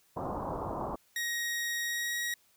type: low-pass noise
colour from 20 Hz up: white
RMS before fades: -36 dBFS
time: 0.16-0.96 s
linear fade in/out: 10 ms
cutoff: 1100 Hz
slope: 48 dB/octave
type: tone with pitch glide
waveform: sawtooth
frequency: 1884 to 1899.3 Hz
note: A#6 to A#6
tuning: +18 to +32 cents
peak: -28 dBFS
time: 1.16-2.34 s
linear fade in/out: 2 ms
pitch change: +14 cents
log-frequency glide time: 1.83-2.16 s
effects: white hiss -67 dBFS RMS until 2.56 s